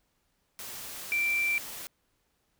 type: tone in noise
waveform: sine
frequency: 2349 Hz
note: D7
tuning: in tune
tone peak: -25 dBFS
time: 1.12-1.58 s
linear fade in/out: 0 ms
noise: white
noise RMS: -41 dBFS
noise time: 0.59-1.87 s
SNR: +13 dB
effects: pink hiss -74 dBFS RMS until 2.59 s